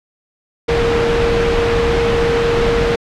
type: tone in noise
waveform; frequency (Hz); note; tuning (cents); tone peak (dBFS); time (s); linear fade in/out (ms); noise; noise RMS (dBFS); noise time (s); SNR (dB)
sine; 467.2; A#4; +4; -14; 0.68-2.96; 10; pink; -17; 0.68-2.96; 0
effects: low-pass 3000 Hz 12 dB/octave